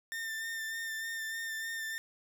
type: tone with vibrato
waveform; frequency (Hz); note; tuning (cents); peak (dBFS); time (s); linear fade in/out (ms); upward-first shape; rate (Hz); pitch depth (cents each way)
40% pulse; 1800; A6; +39; -35; 0.12-1.98; 0; sine; 3.3; 23
effects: none